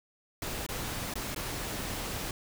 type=noise with dropouts; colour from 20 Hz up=pink; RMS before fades=-36 dBFS; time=0.42-2.31 s; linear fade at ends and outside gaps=2 ms; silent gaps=0.665-0.688 / 1.139-1.155 / 1.347-1.361 s; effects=none